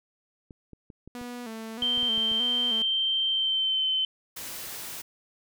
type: clicks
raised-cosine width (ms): 3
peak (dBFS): -32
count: 10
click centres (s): 0.508 / 0.733 / 0.902 / 1.076 / 1.214 / 1.825 / 1.976 / 2.03 / 2.178 / 2.316
type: tone with vibrato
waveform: sawtooth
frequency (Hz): 233.1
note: A#3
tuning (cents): 0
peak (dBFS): -32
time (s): 1.15-2.82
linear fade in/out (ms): 0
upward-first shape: square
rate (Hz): 1.6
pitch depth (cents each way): 78
type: tone with pitch glide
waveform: sine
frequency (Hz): 3133 to 3070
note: G7 to G7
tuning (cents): -2 to -37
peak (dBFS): -23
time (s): 1.82-4.05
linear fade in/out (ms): 2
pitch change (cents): -35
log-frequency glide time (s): 3.29-3.86
type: noise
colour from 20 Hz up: white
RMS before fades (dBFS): -38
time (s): 4.36-5.02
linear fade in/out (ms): 10
effects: none